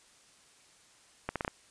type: accelerating click train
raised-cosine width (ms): 0.5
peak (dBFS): -17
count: 5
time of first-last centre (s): 1.29-1.479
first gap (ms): 67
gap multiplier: 0.77
effects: white hiss -61 dBFS RMS until 1.7 s + resampled to 22050 Hz